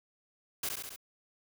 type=noise with echo; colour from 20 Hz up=white; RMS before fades=-34 dBFS; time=0.63-0.69 s; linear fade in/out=5 ms; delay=68 ms; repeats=4; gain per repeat=-3 dB; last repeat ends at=0.962 s; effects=none